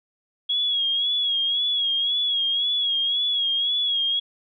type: tone with vibrato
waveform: sine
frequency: 3322 Hz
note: G#7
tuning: in tune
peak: -20 dBFS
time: 0.49-4.2 s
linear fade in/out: 10 ms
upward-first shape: sine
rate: 1.9 Hz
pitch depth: 56 cents each way
effects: none